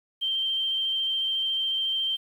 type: tone with vibrato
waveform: sine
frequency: 3136 Hz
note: G7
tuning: in tune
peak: -24 dBFS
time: 0.21-2.17 s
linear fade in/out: 20 ms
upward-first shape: sine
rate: 14 Hz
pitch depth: 8 cents each way
effects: 9-bit